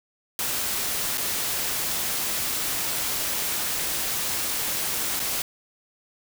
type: noise with dropouts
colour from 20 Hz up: white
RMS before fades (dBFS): -27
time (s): 0.39-5.42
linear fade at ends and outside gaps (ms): 1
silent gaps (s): 1.174-1.179 / 5.195-5.2
effects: none